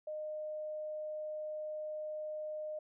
sine tone, 613 Hz, D#5, 26 cents flat, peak -38 dBFS, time 0.07-2.79 s, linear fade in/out 5 ms, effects none

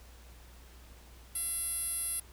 10% pulse tone with band-pass filter, 680 Hz, F5, 46 cents flat, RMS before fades -35 dBFS, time 1.35-2.2 s, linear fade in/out 5 ms, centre 11000 Hz, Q 8, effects added 60 Hz sine -52 dBFS peak until 2.32 s + pink hiss -58 dBFS RMS until 2.32 s

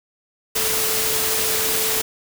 sine tone in noise, 440 Hz, A4, in tune, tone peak -29 dBFS, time 0.55-2.02 s, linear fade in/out 10 ms, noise white, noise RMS -21 dBFS, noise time 0.55-2.02 s, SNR -11 dB, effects none

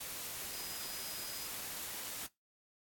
sine tone in noise, 4978 Hz, D#8, in tune, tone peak -48 dBFS, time 0.53-1.48 s, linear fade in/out 10 ms, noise white, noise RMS -43 dBFS, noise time 0-2.27 s, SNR -8 dB, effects noise-tail reverb RT60 0.2 s tail -21 dB re dry + AAC 64 kbps

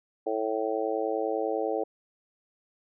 harmonic tone, 110 Hz, A2, in tune, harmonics 3 / 4 / 5 / 6 / 7, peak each -34 / -30 / -32 / -36 / -34 dBFS, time 0.26-1.84 s, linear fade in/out 10 ms, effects none

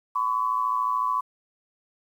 sine tone pair together, 1015.3 / 1129 Hz, B5 / C#6, +48 / +31 cents, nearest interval major second, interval 183 cents, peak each -25 dBFS, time 0.15-1.21 s, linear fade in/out 10 ms, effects 9-bit

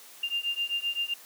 sine beating tone pair, 2794 / 2801.7 Hz, F7 / F7, 0 / +5 cents, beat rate 7.7 Hz, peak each -31 / -31 dBFS, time 0.23-1.14 s, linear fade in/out 5 ms, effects white hiss -50 dBFS RMS until 1.25 s + high-pass 300 Hz 12 dB/octave

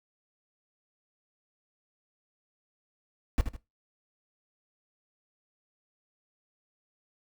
brown noise with echo, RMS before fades -22 dBFS, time 3.38-3.41 s, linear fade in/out 0 ms, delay 77 ms, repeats 2, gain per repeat -9 dB, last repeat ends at 3.564 s, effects noise-tail reverb RT60 0.2 s tail -17 dB re dry

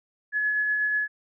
sine tone with tremolo, 1700 Hz, G#6, 40 cents sharp, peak -21 dBFS, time 0.32-1.08 s, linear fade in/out 50 ms, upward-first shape sine, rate 8.2 Hz, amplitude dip 25%, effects none

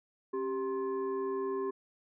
sine tone with frequency modulation, 392 Hz, G4, in tune, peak -31 dBFS, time 0.33-1.71 s, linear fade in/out 10 ms, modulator 664 Hz, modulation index 0.69, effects none

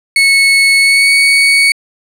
35% pulse tone with pitch glide, 2202 to 2231 Hz, C#7 to C#7, -12 to +11 cents, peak -4 dBFS, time 0.16-1.72 s, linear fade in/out 2 ms, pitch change +23 cents, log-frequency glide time 0.79-1.11 s, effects low-pass 12000 Hz 12 dB/octave

